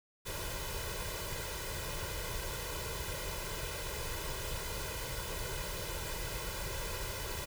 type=noise with comb filter; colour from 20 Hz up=pink; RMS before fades=-39 dBFS; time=0.25-7.46 s; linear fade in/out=20 ms; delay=2 ms; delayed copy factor=+0.8; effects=none